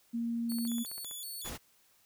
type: tone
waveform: sine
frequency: 233.1 Hz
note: A#3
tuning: in tune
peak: -31 dBFS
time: 0.13-0.84 s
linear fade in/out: 20 ms
type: tone with vibrato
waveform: 5% pulse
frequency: 3900 Hz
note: B7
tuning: 23 cents flat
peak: -33 dBFS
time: 0.49-1.5 s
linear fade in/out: 10 ms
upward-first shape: square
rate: 2.7 Hz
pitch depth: 220 cents each way
type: click train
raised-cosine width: 0.5 ms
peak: -36 dBFS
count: 10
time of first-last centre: 0.52-1.112 s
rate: 15.2 Hz
type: noise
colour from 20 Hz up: pink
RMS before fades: -42 dBFS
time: 1.44-1.58 s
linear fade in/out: 20 ms
effects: white hiss -67 dBFS RMS until 2.05 s